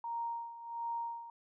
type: tone with tremolo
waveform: sine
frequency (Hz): 932.3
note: A#5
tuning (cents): 0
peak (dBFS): -34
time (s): 0.04-1.3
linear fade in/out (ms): 2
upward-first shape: sine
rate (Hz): 1.4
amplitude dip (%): 75
effects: none